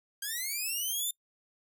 5% pulse linear sweep, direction up, 1581 to 3612 Hz, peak -23 dBFS, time 0.22-1.11 s, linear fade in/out 5 ms, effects noise-tail reverb RT60 0.1 s tail -24 dB re dry

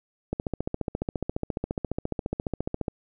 click train, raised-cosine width 2 ms, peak -14 dBFS, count 38, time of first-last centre 0.33-2.882 s, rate 14.5 Hz, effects none

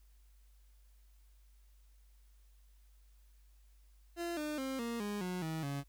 30% pulse tone with pitch steps, 342.5 / 301.6 / 265.6 / 233.9 / 206 / 181.43 / 159.78 / 140.71 Hz, F4 / D4 / C4 / A#3 / G#3 / F#3 / D#3 / C#3, -34 / +46 / +26 / +6 / -14 / -34 / +46 / +26 cents, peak -34 dBFS, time 4.16-5.84 s, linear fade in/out 50 ms, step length 210 ms, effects added 50 Hz sine -60 dBFS peak until 5.88 s + white hiss -75 dBFS RMS until 5.88 s

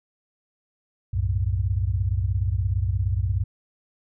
sine tone cluster, 63.7 / 93.1 / 110.1 Hz, C2 / F#2 / A2, -46 / +11 / +2 cents, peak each -26 / -23 / -28 dBFS, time 1.13-3.44 s, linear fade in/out 10 ms, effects none

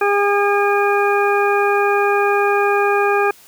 harmonic tone, 405.7 Hz, G#4, 41 cents flat, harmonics 1 / 2 / 3 / 4 / 6, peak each -16 / -19 / -21 / -22 / -24 dBFS, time 0.01-3.31 s, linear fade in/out 5 ms, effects white hiss -46 dBFS RMS until 3.47 s + high-pass 60 Hz 12 dB/octave

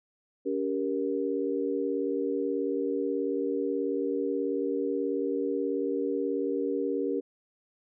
sine chord, G diminished, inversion second, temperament just, 282.2 / 392 / 470.4 Hz, Db4 / G4 / Bb4, +31 / 0 / +16 cents, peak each -31 dBFS, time 0.45-7.21 s, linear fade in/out 20 ms, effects none

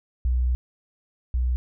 sine tone pair in turn, 62 / 62 Hz, B1 / B1, +7 / +7 cents, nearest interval unison, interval 0 cents, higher neither, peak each -19 / -20 dBFS, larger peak first, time 0.25-0.55 / 1.34-1.56 s, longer first, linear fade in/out 0 ms, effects none

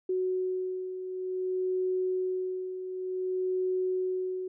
sine beating tone pair, 370 / 370.55 Hz, F#4 / F#4, 0 / +3 cents, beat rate 0.55 Hz, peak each -36 / -29 dBFS, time 0.09-4.48 s, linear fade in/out 5 ms, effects none

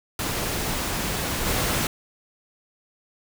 pink noise with level steps, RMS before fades -27 / -24 dBFS, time 0.19-1.87 s, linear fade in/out 2 ms, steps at 1.45 s, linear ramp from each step 20 ms, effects none

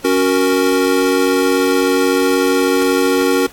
square chord, F# major, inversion second, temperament equal, 277.2 / 370 / 466.2 Hz, C#4 / F#4 / A#4, 0 / 0 / 0 cents, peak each -17 dBFS, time 0.04-3.47 s, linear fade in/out 10 ms, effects pink hiss -41 dBFS RMS until 3.52 s + AAC 64 kbps

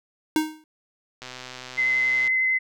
square tone with exponential decay, 311.1 Hz, D#4, in tune, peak -16 dBFS, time 0.36-0.64 s, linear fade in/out 1 ms, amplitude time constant 59 ms
click train, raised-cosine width 0.2 ms, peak -20 dBFS, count 135, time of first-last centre 1.22-2.275 s, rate 127 Hz
sine tone with vibrato, 2050 Hz, C7, 36 cents flat, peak -19 dBFS, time 1.77-2.59 s, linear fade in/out 20 ms, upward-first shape triangle, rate 11 Hz, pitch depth 13 cents each way
effects none

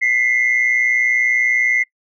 sine tone pair together, 2000 / 2120 Hz, B6 / C7, +21 / +22 cents, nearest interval minor second, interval 101 cents, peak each -15 dBFS, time 0.01-1.84 s, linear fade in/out 20 ms, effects noise-tail reverb RT60 0.1 s tail -24 dB re dry + tanh soft clip ceiling -8 dBFS

